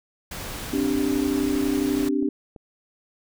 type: noise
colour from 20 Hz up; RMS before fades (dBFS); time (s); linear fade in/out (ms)
pink; -34; 0.31-2.09; 5
type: chord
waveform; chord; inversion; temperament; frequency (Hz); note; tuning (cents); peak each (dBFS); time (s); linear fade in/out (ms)
sine; C suspended second; none; equal; 261.6 / 293.7 / 392; C4 / D4 / G4; 0 / 0 / 0; -25 / -23 / -28; 0.73-2.29; 5
type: click train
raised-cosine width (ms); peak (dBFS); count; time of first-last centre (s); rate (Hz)
2; -28; 5; 1.22-2.562; 2.98
effects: none